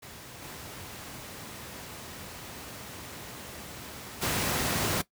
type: noise with level steps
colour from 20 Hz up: pink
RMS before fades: -45 / -42 / -28 dBFS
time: 0.02-5.02 s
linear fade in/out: 10 ms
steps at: 0.41 / 4.21 s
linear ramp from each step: 20 ms
effects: noise-tail reverb RT60 0.1 s tail -17 dB re dry + high-pass 80 Hz 12 dB/octave